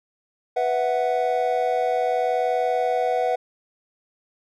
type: chord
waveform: triangle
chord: B suspended fourth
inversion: none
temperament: equal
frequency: 493.9 / 659.3 / 740 Hz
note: B4 / E5 / F#5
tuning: 0 / 0 / 0 cents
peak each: -22 / -24 / -21 dBFS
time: 0.56-3.36 s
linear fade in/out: 10 ms
effects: none